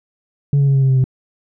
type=tone with pitch steps; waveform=sine; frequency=141.8 / 139.69 / 137.6 / 135.55 / 133.53 / 131.54 / 129.58 Hz; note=C#3 / C#3 / C#3 / C#3 / C3 / C3 / C3; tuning=+40 / +14 / -12 / -38 / +36 / +10 / -16 cents; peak=-8 dBFS; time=0.53-1.041 s; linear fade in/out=2 ms; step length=73 ms; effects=tanh soft clip ceiling -9 dBFS